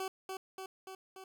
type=tone with echo; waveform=20% pulse; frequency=380 Hz; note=F#4; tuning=46 cents sharp; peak=-31 dBFS; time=0-0.08 s; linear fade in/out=2 ms; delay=290 ms; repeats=4; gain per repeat=-3 dB; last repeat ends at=1.24 s; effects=none